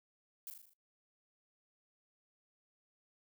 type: noise with echo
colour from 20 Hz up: violet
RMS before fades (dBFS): -45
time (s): 0.47-0.5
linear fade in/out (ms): 0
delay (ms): 39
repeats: 6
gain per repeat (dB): -4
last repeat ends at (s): 0.734
effects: noise-tail reverb RT60 0.2 s tail -26 dB re dry